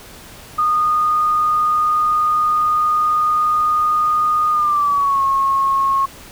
sine tone with pitch glide, 1229 to 1088.6 Hz, D#6 to C#6, -22 to -32 cents, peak -13 dBFS, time 0.58-6.06 s, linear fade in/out 10 ms, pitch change -210 cents, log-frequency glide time 4.51-5.22 s, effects pink hiss -39 dBFS RMS until 6.31 s

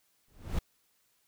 brown noise with exponential growth, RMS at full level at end -27 dBFS, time 0.28-0.59 s, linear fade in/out 5 ms, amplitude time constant 66 ms, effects white hiss -72 dBFS RMS until 1.27 s

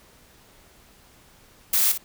blue noise with echo, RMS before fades -20 dBFS, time 1.73-1.92 s, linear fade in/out 5 ms, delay 58 ms, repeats 1, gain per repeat -10 dB, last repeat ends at 1.978 s, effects pink hiss -54 dBFS RMS until 2.04 s

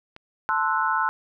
click, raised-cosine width 0.3 ms, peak -25 dBFS, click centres 0.164 s
sine chord, F# half-diminished seventh, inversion first, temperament equal with one note detuned, 880 / 1046.5 / 1318.5 / 1474.9 Hz, A5 / C6 / E6 / F#6, 0 / 0 / 0 / -6 cents, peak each -26 dBFS, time 0.49-1.09 s, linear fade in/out 0 ms
effects none

